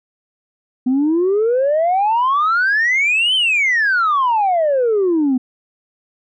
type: exponential two-way sweep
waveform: sine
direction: up then down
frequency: 246.9 to 3136 to 246.9 Hz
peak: -11 dBFS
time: 0.86-5.38 s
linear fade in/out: 10 ms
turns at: 3.35 s
effects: tanh soft clip ceiling -10 dBFS